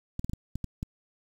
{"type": "clicks", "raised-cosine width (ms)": 5, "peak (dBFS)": -20, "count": 7, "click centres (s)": [0.194, 0.245, 0.296, 0.334, 0.556, 0.643, 0.829], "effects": ["8-bit"]}